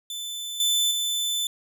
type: tone with level steps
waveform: sawtooth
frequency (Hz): 3520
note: A7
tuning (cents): 0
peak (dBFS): -28 / -17 / -21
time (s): 0.1-1.47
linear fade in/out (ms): 2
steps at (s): 0.6 / 0.91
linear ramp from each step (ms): 2
effects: none